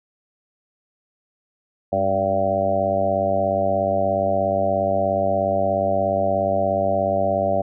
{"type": "harmonic tone with a mistuned harmonic", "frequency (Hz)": 96.9, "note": "G2", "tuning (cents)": -20, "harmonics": [1, 2, 3, 4, 5, 6, 7, 8], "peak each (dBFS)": [-30, -29, -33, -33, -33, -21, -22, -28], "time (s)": [1.92, 7.62], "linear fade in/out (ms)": 10, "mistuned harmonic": 2, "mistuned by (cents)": 50, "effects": []}